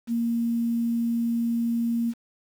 sine tone with quantisation, 233.1 Hz, A#3, in tune, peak -22 dBFS, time 0.07-2.14 s, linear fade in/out 50 ms, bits 8, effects none

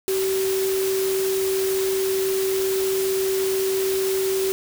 sine tone in noise, 383.2 Hz, G4, 39 cents flat, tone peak -20 dBFS, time 0.08-4.52 s, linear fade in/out 0 ms, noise white, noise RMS -30 dBFS, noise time 0.08-4.52 s, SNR +7 dB, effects none

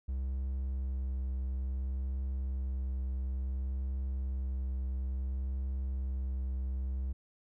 triangle tone with vibrato, 65.41 Hz, C2, in tune, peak -30 dBFS, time 0.08-7.13 s, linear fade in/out 10 ms, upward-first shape triangle, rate 0.58 Hz, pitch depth 17 cents each way, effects none

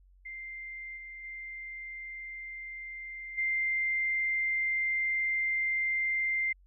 sine tone with level steps, 2093 Hz, C7, in tune, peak -39 / -42 / -39 / -27 dBFS, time 0.25-6.53 s, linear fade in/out 10 ms, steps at 0.96 / 1.23 / 3.37 s, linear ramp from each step 20 ms, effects added 46 Hz sine -57 dBFS peak until 6.66 s

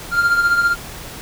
triangle tone with tremolo, 1396.9 Hz, F6, in tune, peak -8 dBFS, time 0.11-0.76 s, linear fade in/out 50 ms, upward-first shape triangle, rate 15 Hz, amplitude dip 65%, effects pink hiss -33 dBFS RMS until 1.21 s

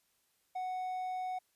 triangle tone, 740 Hz, F#5, in tune, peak -33 dBFS, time 0.55-1.39 s, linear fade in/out 10 ms, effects white hiss -75 dBFS RMS until 1.55 s + resampled to 32000 Hz

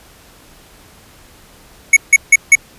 square tone bursts, 2217 Hz, C#7, in tune, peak -3 dBFS, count 4, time 1.93-2.554 s, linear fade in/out 5 ms, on 36 ms, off 160 ms, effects pink hiss -44 dBFS RMS until 2.78 s + resampled to 32000 Hz

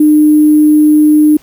sine tone with sample-and-hold, 302.6 Hz, D#4, 48 cents flat, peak -3 dBFS, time 0-1.37 s, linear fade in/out 5 ms, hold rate 11025 Hz, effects pink hiss -45 dBFS RMS until 1.42 s

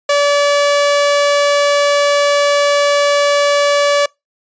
sawtooth tone, 575 Hz, D5, 37 cents flat, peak -6 dBFS, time 0.09-4.06 s, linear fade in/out 5 ms, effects noise-tail reverb RT60 0.2 s tail -26 dB re dry + resampled to 16000 Hz

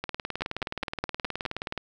two click trains, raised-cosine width 0.3 ms, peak -13 / -15 dBFS, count 6 / 34, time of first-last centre 0.42-1.453 / 0.04-1.777 s, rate 4.84 / 19 Hz, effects none

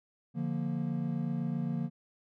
triangle chord, Bb major, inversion first, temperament equal, 146.83 / 174.61 / 233.1 Hz, D3 / F3 / Bb3, 0 / 0 / 0 cents, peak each -33 dBFS, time 0.34-1.9 s, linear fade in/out 50 ms, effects none

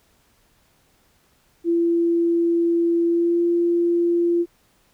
sine tone with pitch glide, 338.8 to 343.5 Hz, E4 to F4, +48 to -29 cents, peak -16 dBFS, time 1.64-4.46 s, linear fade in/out 50 ms, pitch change +23 cents, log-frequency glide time 3.06-3.42 s, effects pink hiss -61 dBFS RMS until 4.93 s

